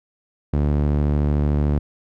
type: tone with band-pass filter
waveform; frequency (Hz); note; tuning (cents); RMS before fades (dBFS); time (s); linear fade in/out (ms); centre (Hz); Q
sawtooth; 73.42; D2; 0; -19; 0.53-1.79; 5; 160; 0.54
effects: none

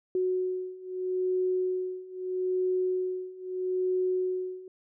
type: beating tone pair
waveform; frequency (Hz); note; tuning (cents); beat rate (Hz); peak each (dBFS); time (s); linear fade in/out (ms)
sine; 368.4 / 369.18; F#4 / F#4; -7 / -4; 0.78; -31 / -29; 0.15-4.68; 2
effects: none

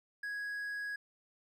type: tone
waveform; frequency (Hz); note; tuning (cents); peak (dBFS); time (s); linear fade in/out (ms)
triangle; 1661.2; G#6; 0; -35; 0.23-0.96; 5
effects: none

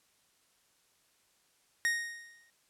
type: tone with exponential decay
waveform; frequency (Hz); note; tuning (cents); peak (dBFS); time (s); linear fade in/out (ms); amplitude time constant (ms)
45% pulse; 1864.7; A#6; 0; -25; 1.85-2.5; 0; 140
effects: white hiss -70 dBFS RMS until 2.69 s + low-pass 11000 Hz 12 dB/octave

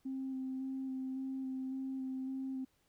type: tone with vibrato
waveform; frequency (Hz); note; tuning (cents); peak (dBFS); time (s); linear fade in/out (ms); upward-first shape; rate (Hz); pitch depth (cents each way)
sine; 263.6; C4; +13; -36; 0.05-2.65; 10; square; 1.8; 12
effects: tanh soft clip ceiling -32 dBFS + pink hiss -75 dBFS RMS until 2.88 s

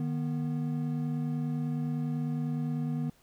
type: tone pair together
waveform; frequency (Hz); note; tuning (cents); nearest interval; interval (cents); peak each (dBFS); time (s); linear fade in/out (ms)
triangle; 153 / 242.9; D#3 / B3; -29 / -29; minor sixth; 800; -29 / -31; 0-3.1; 2
effects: pink hiss -64 dBFS RMS until 3.22 s

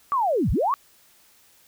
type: linear two-way sweep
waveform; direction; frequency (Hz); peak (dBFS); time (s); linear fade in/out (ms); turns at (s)
sine; down then up; 1178 to 35.72 to 1178; -19; 0.12-0.74; 0; 0.51
effects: white hiss -57 dBFS RMS until 1.67 s

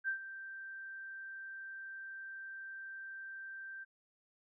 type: tone with ADSR envelope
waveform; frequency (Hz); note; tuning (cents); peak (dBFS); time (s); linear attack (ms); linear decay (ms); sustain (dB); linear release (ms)
sine; 1568; G6; 0; -31; 0.04-3.85; 41; 100; -13; 23
effects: none

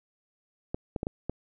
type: clicks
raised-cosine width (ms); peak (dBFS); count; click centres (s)
2; -17; 5; 0.745 / 0.962 / 1.031 / 1.069 / 1.296
effects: none

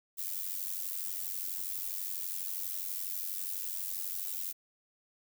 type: noise with amplitude modulation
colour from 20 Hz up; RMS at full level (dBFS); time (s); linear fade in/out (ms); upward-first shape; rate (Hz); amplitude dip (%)
violet; -34; 0.17-4.53; 20; sine; 92.2; 75
effects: none

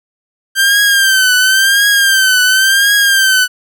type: tone with vibrato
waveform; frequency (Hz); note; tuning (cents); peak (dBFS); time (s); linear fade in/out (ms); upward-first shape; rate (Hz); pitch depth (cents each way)
sawtooth; 1568; G6; 0; -4; 0.55-3.48; 50; triangle; 0.94; 93
effects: none

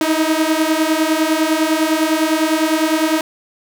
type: beating tone pair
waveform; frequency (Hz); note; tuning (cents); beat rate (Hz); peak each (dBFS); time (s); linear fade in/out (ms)
sawtooth; 311.1 / 321; D#4 / E4; 0 / -46; 9.9; -13; 0.01-3.21; 2
effects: none

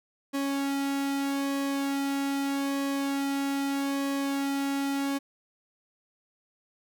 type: tone with flanger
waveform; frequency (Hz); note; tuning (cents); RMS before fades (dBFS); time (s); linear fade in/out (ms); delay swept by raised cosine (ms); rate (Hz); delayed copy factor
sawtooth; 277.2; C#4; 0; -29; 0.33-5.19; 20; 1.4 to 1.92; 0.8; -0.65
effects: none

